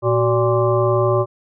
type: harmonic tone with a mistuned harmonic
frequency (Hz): 116.5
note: A#2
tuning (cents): -1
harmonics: 1 / 3 / 5 / 7 / 9 / 10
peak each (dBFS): -19 / -18 / -19 / -30 / -24 / -26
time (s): 0.02-1.26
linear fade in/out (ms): 50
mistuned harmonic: 3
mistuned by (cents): +120
effects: none